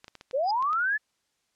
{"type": "clicks", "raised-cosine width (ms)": 0.2, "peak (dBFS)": -27, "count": 7, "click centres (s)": [0.044, 0.081, 0.153, 0.211, 0.311, 0.625, 0.731]}
{"type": "linear sweep", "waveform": "sine", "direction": "up", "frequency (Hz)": [485.9, 1760], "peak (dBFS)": -23, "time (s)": [0.33, 0.98], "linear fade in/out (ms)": 20}
{"type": "tone with exponential growth", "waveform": "sine", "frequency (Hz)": 4934, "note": "D#8", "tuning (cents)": -15, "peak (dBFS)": -29, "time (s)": [0.43, 0.51], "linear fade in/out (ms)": 5, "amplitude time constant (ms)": 17}
{"effects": ["white hiss -74 dBFS RMS until 1.55 s", "low-pass 8000 Hz 12 dB/octave"]}